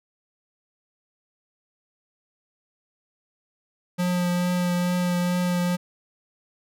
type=tone with vibrato; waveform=square; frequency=177.9 Hz; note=F3; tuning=32 cents sharp; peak=-22 dBFS; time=3.98-5.77 s; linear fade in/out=20 ms; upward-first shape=triangle; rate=2.3 Hz; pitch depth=15 cents each way; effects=none